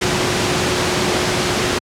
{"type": "tone in noise", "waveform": "sine", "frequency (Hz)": 362, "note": "F#4", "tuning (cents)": -38, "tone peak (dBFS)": -23, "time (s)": [0.01, 1.79], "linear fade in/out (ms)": 10, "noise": "pink", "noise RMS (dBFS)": -17, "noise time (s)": [0.01, 1.79], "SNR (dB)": -9, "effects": ["high-pass 100 Hz 12 dB/octave", "low-pass 7000 Hz 12 dB/octave"]}